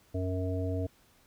harmonic tone, 92.5 Hz, F#2, in tune, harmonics 1 / 3 / 5 / 7, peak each -31 / -36 / -38 / -39 dBFS, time 0.14-0.87 s, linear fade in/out 10 ms, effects pink hiss -64 dBFS RMS until 1.26 s

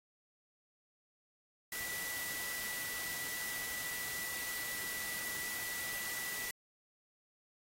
sine tone in noise, 1964 Hz, B6, 10 cents flat, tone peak -42 dBFS, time 1.72-6.51 s, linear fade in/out 2 ms, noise white, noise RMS -42 dBFS, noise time 1.72-6.51 s, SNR -3 dB, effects AAC 48 kbps

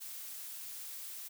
blue noise, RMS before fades -45 dBFS, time 0-1.29 s, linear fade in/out 20 ms, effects none

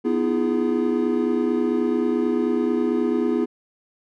triangle chord, F half-diminished seventh, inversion second, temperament equal with one note detuned, 246.9 / 311.1 / 340.3 / 415.3 Hz, Cb4 / Eb4 / F4 / Ab4, 0 / 0 / -45 / 0 cents, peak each -21 / -25 / -22 / -23 dBFS, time 0.04-3.46 s, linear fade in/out 20 ms, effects none

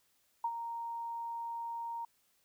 sine tone with ADSR envelope, 930 Hz, A#5, 4 cents flat, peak -29 dBFS, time 0.44-2.05 s, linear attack 5 ms, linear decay 58 ms, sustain -8 dB, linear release 4 ms, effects white hiss -73 dBFS RMS until 2.44 s

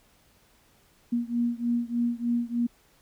sine beating tone pair, 236.3 / 239.6 Hz, A#3 / A#3, +24 / +48 cents, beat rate 3.3 Hz, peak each -27 / -28 dBFS, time 1.12-2.67 s, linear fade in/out 10 ms, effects pink hiss -62 dBFS RMS until 3.01 s

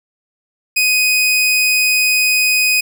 sawtooth tone, 2500 Hz, D#7, 8 cents sharp, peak -8 dBFS, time 0.76-2.81 s, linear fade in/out 10 ms, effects none

